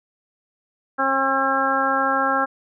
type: harmonic tone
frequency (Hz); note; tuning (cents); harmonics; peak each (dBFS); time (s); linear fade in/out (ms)
269.3; C#4; -50; 1 / 2 / 3 / 4 / 5 / 6; -28 / -26 / -24 / -25 / -22 / -25; 0.98-2.46; 20
effects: none